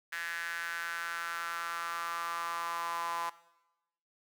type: tone with high-pass filter sweep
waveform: sawtooth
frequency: 169.1 Hz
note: E3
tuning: 44 cents sharp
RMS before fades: -37 dBFS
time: 0.12-3.3 s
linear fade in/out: 10 ms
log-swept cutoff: 1700 to 990 Hz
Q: 5.2
effects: noise-tail reverb RT60 0.9 s tail -17 dB re dry